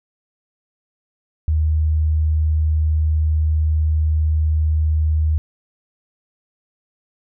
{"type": "tone", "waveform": "sine", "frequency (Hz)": 77.7, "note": "D#2", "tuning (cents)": -2, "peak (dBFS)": -14, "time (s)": [1.48, 5.38], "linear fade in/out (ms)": 0, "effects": []}